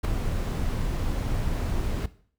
brown noise with ADSR envelope, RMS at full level -20 dBFS, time 0.03-2.06 s, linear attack 19 ms, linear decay 6 ms, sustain -7 dB, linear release 4 ms, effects noise-tail reverb RT60 0.5 s tail -17 dB re dry

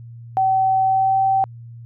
sine tone with pitch glide, 764 to 772.4 Hz, G5 to G5, -45 to -26 cents, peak -14 dBFS, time 0.37-1.44 s, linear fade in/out 0 ms, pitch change +19 cents, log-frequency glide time 0.83-1.21 s, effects added 117 Hz sine -35 dBFS peak until 1.85 s

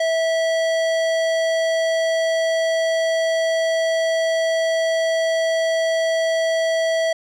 sine tone with hard clipping, 653 Hz, E5, 17 cents flat, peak -19 dBFS, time 0-7.13 s, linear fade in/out 5 ms, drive 16 dB, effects none

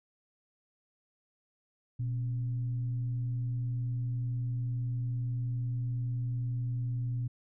sine tone with frequency modulation, 121.2 Hz, B2, 32 cents flat, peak -30 dBFS, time 1.99-7.28 s, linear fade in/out 10 ms, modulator 151 Hz, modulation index 0.21, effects none

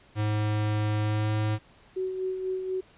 square tone with pitch glide, 106.1 to 107.15 Hz, G#2 to A2, +38 to -45 cents, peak -25 dBFS, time 0.15-1.59 s, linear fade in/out 50 ms, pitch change +17 cents, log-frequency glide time 1-1.31 s
sine tone with tremolo, 374.3 Hz, F#4, 20 cents sharp, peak -26 dBFS, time 1.96-2.81 s, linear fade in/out 10 ms, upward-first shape sine, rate 4.1 Hz, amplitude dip 45%
effects pink hiss -57 dBFS RMS until 2.97 s + resampled to 8000 Hz

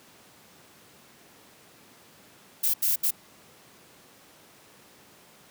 violet noise bursts at uneven times, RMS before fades -24 dBFS, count 3, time 2.63-2.74 / 2.82-2.96 / 3.03-3.11 s, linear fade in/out 10 ms, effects pink hiss -54 dBFS RMS until 5.5 s + high-pass 150 Hz 12 dB/octave

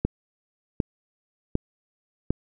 click train, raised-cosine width 3 ms, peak -9 dBFS, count 4, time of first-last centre 0.05-2.306 s, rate 1.33 Hz, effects none

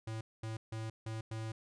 square tone bursts at uneven times, 111.1 Hz, A2, 17 cents sharp, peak -39 dBFS, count 5, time 0.07-0.21 / 0.43-0.57 / 0.72-0.9 / 1.06-1.21 / 1.31-1.52 s, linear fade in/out 5 ms, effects resampled to 22050 Hz

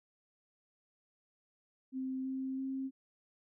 sine tone with pitch steps, 261.6 / 264 / 266.5 Hz, C4 / C4 / C4, 0 / +16 / +32 cents, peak -35 dBFS, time 1.92-2.91 s, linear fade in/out 50 ms, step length 330 ms, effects none

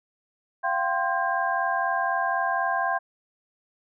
sine tone cluster, 687 / 771 / 1046 / 1603 Hz, F5 / G5 / C6 / G6, -29 / -29 / -1 / +38 cents, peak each -28 dBFS, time 0.63-2.99 s, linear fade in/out 20 ms, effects none

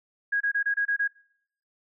sine tone bursts, 1645 Hz, G#6, 17 cents flat, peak -22 dBFS, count 7, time 0.32-1.078 s, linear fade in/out 10 ms, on 86 ms, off 26 ms, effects noise-tail reverb RT60 0.7 s tail -24 dB re dry

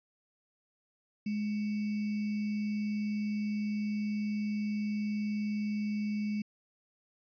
sine tone with sample-and-hold, 209.8 Hz, G#3, 18 cents sharp, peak -30 dBFS, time 1.26-6.42 s, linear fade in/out 5 ms, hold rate 2450 Hz, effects resampled to 11025 Hz

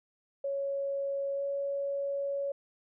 sine tone with pitch glide, 555 to 559.2 Hz, C#5 to C#5, +2 to +15 cents, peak -30 dBFS, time 0.44-2.52 s, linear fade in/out 5 ms, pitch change +13 cents, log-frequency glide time 1.35-1.42 s, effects none

